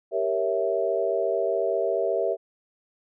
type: chord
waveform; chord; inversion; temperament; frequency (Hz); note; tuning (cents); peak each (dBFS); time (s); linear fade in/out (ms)
sine; G diminished seventh; none; equal; 392 / 466.2 / 554.4 / 659.3; G4 / Bb4 / Db5 / Fb5; 0 / 0 / 0 / 0; -28 / -28 / -29 / -26; 0.11-2.37; 50
effects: none